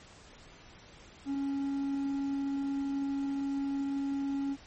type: tone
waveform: triangle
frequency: 277.2 Hz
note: C#4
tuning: in tune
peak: -28 dBFS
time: 1.25-4.57 s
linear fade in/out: 50 ms
effects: pink hiss -54 dBFS RMS until 4.66 s + MP3 32 kbps